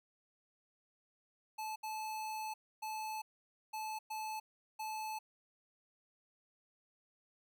square tone bursts at uneven times, 868 Hz, A5, 24 cents flat, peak -40 dBFS, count 6, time 1.58-1.76 / 1.83-2.54 / 2.82-3.22 / 3.73-3.99 / 4.1-4.4 / 4.79-5.19 s, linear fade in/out 10 ms, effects none

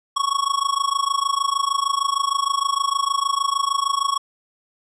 square tone with amplitude modulation, 1108.7 Hz, C#6, in tune, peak -16 dBFS, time 0.16-4.18 s, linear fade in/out 10 ms, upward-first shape sine, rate 26.5 Hz, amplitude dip 90%, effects resampled to 22050 Hz

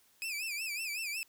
sawtooth tone with vibrato, 2489 Hz, D#7, in tune, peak -32 dBFS, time 0.22-1.23 s, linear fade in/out 0 ms, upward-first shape sine, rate 5.4 Hz, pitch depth 140 cents each way, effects white hiss -67 dBFS RMS until 1.28 s

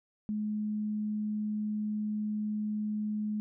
sine tone, 211.8 Hz, G#3, 34 cents sharp, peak -30 dBFS, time 0.29-3.4 s, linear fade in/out 0 ms, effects none

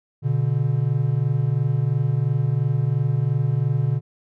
triangle tone pair together, 121.1 / 144.01 Hz, B2 / D3, -34 / -34 cents, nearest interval minor third, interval 300 cents, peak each -19 dBFS, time 0.22-4.01 s, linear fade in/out 50 ms, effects none

